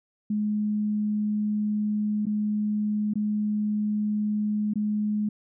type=tone with dropouts; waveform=sine; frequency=210.4 Hz; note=G#3; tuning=23 cents sharp; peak=-23 dBFS; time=0.3-5.29 s; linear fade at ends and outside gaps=5 ms; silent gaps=2.256-2.266 / 3.137-3.155 / 4.737-4.756 s; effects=none